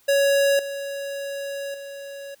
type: tone with level steps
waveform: square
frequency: 558 Hz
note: C#5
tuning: 11 cents sharp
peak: -17 / -29 / -35 dBFS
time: 0.08-2.35 s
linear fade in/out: 10 ms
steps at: 0.59 / 1.74 s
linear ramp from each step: 2 ms
effects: white hiss -59 dBFS RMS until 2.4 s